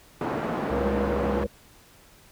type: band-pass noise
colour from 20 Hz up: pink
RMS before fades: -29 dBFS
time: 0.21-1.44 s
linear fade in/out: 2 ms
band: 200 to 1100 Hz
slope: 12 dB/octave
type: harmonic tone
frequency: 68.6 Hz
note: C#2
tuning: 17 cents flat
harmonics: 1 / 3 / 5 / 7 / 8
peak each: -31 / -30 / -39 / -28 / -33 dBFS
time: 0.7-1.47 s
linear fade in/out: 10 ms
effects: pink hiss -54 dBFS RMS until 2.31 s